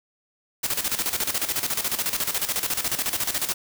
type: noise with tremolo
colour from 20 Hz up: white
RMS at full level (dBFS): -24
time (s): 0.63-3.54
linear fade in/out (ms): 10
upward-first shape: square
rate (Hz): 14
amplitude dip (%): 70
effects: none